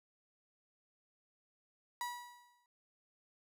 35% pulse tone with exponential decay, 970 Hz, B5, 31 cents flat, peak -34 dBFS, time 2.01-2.66 s, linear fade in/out 1 ms, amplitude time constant 140 ms, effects none

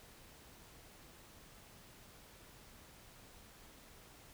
silence, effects pink hiss -59 dBFS RMS until 4.33 s

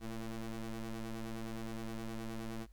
30% pulse ring-modulated tone, 113.8 Hz, A#2, 41 cents flat, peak -34 dBFS, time 0-2.67 s, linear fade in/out 50 ms, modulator 109 Hz, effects added 50 Hz sine -55 dBFS peak until 2.72 s + pink hiss -75 dBFS RMS until 2.72 s

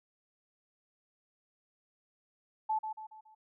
sine tone with echo, 869 Hz, A5, 22 cents flat, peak -28 dBFS, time 2.69-2.79 s, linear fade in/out 10 ms, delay 140 ms, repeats 4, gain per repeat -7 dB, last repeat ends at 3.35 s, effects none

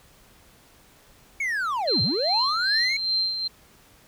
triangle linear two-way sweep, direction down then up, 2252 to 87.31 to 2252 Hz, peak -22 dBFS, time 1.4-2.97 s, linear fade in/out 5 ms, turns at 2.02 s
sine tone with tremolo, 4141 Hz, C8, 19 cents flat, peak -20 dBFS, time 1.87-3.48 s, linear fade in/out 10 ms, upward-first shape sine, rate 2.5 Hz, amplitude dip 55%
effects pink hiss -55 dBFS RMS until 4.07 s

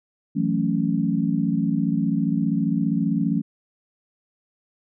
sine chord, F# minor seventh, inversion third, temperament equal, 164.81 / 185 / 220 / 277.2 Hz, E3 / F#3 / A3 / C#4, 0 / 0 / 0 / 0 cents, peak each -25 / -25 / -24 / -25 dBFS, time 0.35-3.42 s, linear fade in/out 20 ms, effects none

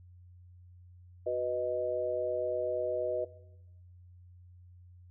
sine chord, B major, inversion second, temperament equal, 370 / 493.9 / 622.3 Hz, F#4 / B4 / D#5, 0 / 0 / 0 cents, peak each -37 / -33 / -32 dBFS, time 1.26-3.25 s, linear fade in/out 10 ms, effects noise-tail reverb RT60 1.0 s tail -19 dB re dry + added 89 Hz sine -52 dBFS peak until 5.1 s

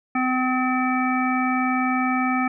harmonic tone, 255.8 Hz, C4, 39 cents flat, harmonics 1 / 3 / 5 / 7 / 9, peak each -22 / -26 / -26 / -32 / -28 dBFS, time 0.15-2.48 s, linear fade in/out 5 ms, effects none

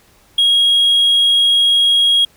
triangle tone, 3287 Hz, G#7, 19 cents flat, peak -7 dBFS, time 0.38-2.25 s, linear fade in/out 5 ms, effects tanh soft clip ceiling -3 dBFS + pink hiss -51 dBFS RMS until 2.36 s

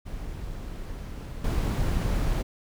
brown noise with level steps, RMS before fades -36 / -25 dBFS, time 0.05-2.43 s, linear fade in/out 20 ms, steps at 1.44 s, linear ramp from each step 5 ms, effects none

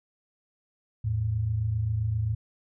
sine tone pair together, 82.41 / 110 Hz, E2 / A2, 0 / 0 cents, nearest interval perfect fourth, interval 500 cents, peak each -32 / -25 dBFS, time 1.04-2.35 s, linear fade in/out 10 ms, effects none

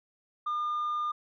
sine tone, 1209 Hz, D6, 50 cents sharp, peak -26 dBFS, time 0.46-1.12 s, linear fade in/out 10 ms, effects tanh soft clip ceiling -27 dBFS

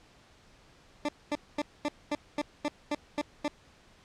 20% pulse tone bursts, 294.4 Hz, D4, 4 cents sharp, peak -23 dBFS, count 10, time 1.05-3.48 s, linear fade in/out 2 ms, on 36 ms, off 230 ms, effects pink hiss -59 dBFS RMS until 4.04 s + low-pass 6000 Hz 12 dB/octave

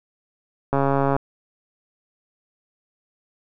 click train, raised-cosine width 1 ms, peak -7 dBFS, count 61, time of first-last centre 0.73-1.165 s, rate 138 Hz, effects none

